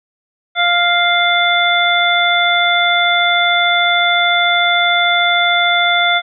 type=harmonic tone; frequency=698.5 Hz; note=F5; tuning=in tune; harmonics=1 / 2 / 3 / 5; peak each=-16 / -16 / -16 / -16 dBFS; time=0.55-6.22 s; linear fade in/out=50 ms; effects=none